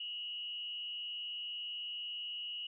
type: tone with frequency modulation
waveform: sine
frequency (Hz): 2900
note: F#7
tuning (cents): -35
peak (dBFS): -39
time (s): 0-2.67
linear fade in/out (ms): 5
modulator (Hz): 182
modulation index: 0.45
effects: none